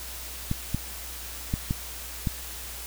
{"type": "clicks", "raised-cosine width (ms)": 5, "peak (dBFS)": -13, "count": 5, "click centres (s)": [0.514, 0.746, 1.539, 1.709, 2.272], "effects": ["added 60 Hz sine -42 dBFS peak until 2.86 s", "white hiss -39 dBFS RMS until 2.86 s"]}